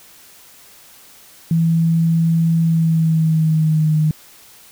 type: tone with pitch glide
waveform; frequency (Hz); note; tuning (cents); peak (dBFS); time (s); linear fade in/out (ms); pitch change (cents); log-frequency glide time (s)
sine; 164.81 to 154.66; E3 to D#3; 0 to -10; -12; 1.51-4.11; 2; -110; 2.61-3.95
effects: white hiss -45 dBFS RMS until 4.71 s